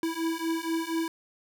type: beating tone pair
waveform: square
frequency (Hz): 325.7 / 329.9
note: E4 / E4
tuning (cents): -21 / +1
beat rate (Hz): 4.2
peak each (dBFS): -32 / -31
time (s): 0.03-1.08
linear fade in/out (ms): 2
effects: none